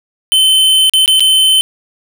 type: tone with dropouts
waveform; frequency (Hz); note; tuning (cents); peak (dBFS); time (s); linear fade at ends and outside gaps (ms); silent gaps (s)
square; 3067; G7; -38; -7; 0.32-1.61; 0; 0.896-0.936 / 1.06-1.078 / 1.196-1.205
effects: none